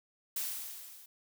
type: noise with level ramp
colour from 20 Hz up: blue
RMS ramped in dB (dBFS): -34 to -55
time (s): 0.36-1.06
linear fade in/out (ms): 5
effects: none